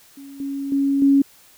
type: tone with level steps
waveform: sine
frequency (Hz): 277.2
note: C#4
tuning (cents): 0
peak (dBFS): -36 / -24 / -16 / -11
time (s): 0.17-1.22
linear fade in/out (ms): 5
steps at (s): 0.4 / 0.72 / 1.02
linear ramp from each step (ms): 2
effects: white hiss -51 dBFS RMS until 1.57 s